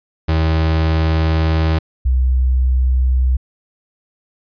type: tone pair in turn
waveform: 35% pulse / sine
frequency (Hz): 80 / 63.67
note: D#2 / C2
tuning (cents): +49 / -47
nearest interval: major third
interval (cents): 396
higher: first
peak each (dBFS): -11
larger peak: neither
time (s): 0.28-1.79 / 2.05-3.37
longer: first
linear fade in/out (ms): 10
effects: resampled to 11025 Hz